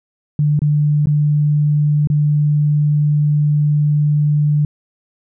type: tone with dropouts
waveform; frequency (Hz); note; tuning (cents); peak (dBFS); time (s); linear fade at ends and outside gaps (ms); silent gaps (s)
sine; 148.4; D3; +18; -11; 0.39-4.65; 2; 0.592-0.618 / 1.058-1.07 / 2.073-2.1
effects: none